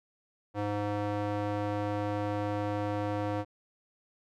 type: tone with band-pass filter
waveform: square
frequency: 103.4 Hz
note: G#2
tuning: 7 cents flat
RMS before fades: -32 dBFS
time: 0.54-3.45 s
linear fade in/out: 50 ms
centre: 600 Hz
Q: 0.87
effects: none